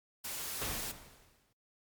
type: noise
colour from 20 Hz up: white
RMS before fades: -40 dBFS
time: 0.24-0.92 s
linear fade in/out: 10 ms
type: noise with exponential decay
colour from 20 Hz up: pink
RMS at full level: -36 dBFS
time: 0.61-1.53 s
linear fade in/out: 5 ms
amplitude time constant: 200 ms
effects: noise-tail reverb RT60 0.4 s tail -26 dB re dry + MP3 96 kbps